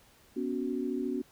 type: chord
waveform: sine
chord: B suspended second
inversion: none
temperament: equal with one note detuned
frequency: 246.9 / 280.9 / 370 Hz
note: B3 / C#4 / F#4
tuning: 0 / +23 / 0 cents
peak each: -34 / -34 / -35 dBFS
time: 0.36-1.22 s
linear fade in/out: 10 ms
effects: pink hiss -61 dBFS RMS until 1.31 s